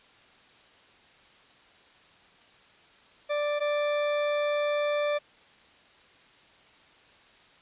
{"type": "tone pair in turn", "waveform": "40% pulse", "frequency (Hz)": [588, 588], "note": ["D5", "D5"], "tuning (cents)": [2, 2], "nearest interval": "unison", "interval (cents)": 0, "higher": "neither", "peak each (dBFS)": [-25, -24], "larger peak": "second", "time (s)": [[3.29, 3.6], [3.6, 5.19]], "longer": "second", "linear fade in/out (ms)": 20, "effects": ["white hiss -57 dBFS RMS until 7.61 s", "resampled to 8000 Hz"]}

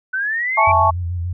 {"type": "linear sweep", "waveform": "sine", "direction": "up", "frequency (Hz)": [1492, 2349], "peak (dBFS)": -18, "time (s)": [0.13, 0.72], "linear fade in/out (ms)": 10}
{"type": "chord", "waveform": "sine", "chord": "A major seventh", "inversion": "second", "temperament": "equal", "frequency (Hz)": [659.3, 830.6, 880, 1108.7], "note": ["E5", "G#5", "A5", "C#6"], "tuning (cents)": [0, 0, 0, 0], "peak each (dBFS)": [-20, -20, -15, -15], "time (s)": [0.57, 0.91], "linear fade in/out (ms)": 10}
{"type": "tone with vibrato", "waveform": "sine", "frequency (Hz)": 87.31, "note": "F2", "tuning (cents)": 0, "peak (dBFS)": -20, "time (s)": [0.67, 1.33], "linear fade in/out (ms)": 5, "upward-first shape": "square", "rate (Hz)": 6.9, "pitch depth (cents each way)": 42}
{"effects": []}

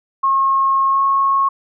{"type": "tone with pitch glide", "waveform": "sine", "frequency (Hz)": [1082, 1093.3], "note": ["C#6", "C#6"], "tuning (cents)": [-42, -24], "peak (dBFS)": -12, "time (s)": [0.23, 1.49], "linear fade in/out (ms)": 10, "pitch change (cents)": 18, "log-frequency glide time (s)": [0.88, 1.01], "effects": []}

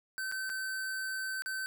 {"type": "tone with dropouts", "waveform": "square", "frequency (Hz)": 1538, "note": "G6", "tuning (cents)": -33, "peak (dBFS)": -35, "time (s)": [0.18, 1.66], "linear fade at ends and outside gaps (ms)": 0, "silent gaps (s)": [[0.315, 0.322], [0.494, 0.499], [1.421, 1.46]], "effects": []}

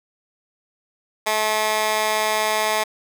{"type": "tone with high-pass filter", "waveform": "15% pulse", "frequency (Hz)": 215.7, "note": "A3", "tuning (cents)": -34, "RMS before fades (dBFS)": -21, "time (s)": [1.26, 2.84], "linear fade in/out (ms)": 10, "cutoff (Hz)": 850, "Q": 0.91, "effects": []}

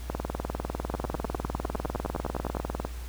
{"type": "two click trains", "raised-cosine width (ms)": 1, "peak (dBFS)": [-16, -15], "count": [17, 56], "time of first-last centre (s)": [[0.94, 2.569], [0.1, 2.85]], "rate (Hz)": [9.82, 20], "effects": ["added 60 Hz sine -35 dBFS peak until 3.08 s", "pink hiss -48 dBFS RMS until 3.08 s"]}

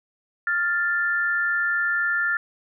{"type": "tone pair together", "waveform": "sine", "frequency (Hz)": [1400, 1763.9], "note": ["F6", "A6"], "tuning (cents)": [4, 4], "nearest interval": "major third", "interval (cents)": 400, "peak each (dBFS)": -23, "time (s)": [0.47, 2.37], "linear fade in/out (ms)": 2, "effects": []}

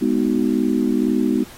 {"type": "chord", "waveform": "sine", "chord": "G# minor seventh", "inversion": "none", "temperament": "just", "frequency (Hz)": [207.7, 249.2, 311.5, 373.8], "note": ["G#3", "B3", "D#4", "F#4"], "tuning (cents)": [0, 16, 2, 18], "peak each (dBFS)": [-22, -19, -21, -25], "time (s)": [0.01, 1.44], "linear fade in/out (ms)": 10, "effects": ["pink hiss -42 dBFS RMS until 1.57 s", "AAC 48 kbps"]}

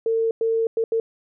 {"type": "tone bursts at uneven times", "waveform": "sine", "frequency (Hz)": 452.3, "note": "A4", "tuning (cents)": 48, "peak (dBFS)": -18, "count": 4, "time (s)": [[0.06, 0.31], [0.41, 0.67], [0.77, 0.84], [0.92, 1]], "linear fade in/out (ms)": 2, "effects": []}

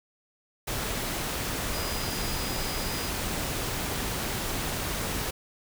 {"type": "tone in noise", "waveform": "sine", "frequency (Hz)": 4930, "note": "D#8", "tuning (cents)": -17, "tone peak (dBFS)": -39, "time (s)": [1.73, 3.1], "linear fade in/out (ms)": 10, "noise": "pink", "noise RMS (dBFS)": -31, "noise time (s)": [0.67, 5.31], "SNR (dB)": -11, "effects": []}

